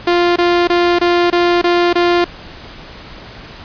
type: tone bursts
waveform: sawtooth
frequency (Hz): 349.2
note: F4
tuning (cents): 0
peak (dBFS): -6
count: 7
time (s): 0.07-2.244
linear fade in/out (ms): 5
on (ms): 290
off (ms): 24
effects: pink hiss -34 dBFS RMS until 3.64 s + resampled to 11025 Hz